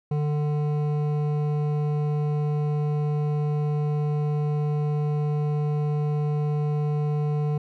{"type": "tone with hard clipping", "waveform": "triangle", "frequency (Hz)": 148.6, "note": "D3", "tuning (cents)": 21, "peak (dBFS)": -24, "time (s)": [0.11, 7.58], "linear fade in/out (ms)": 5, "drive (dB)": 15, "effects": []}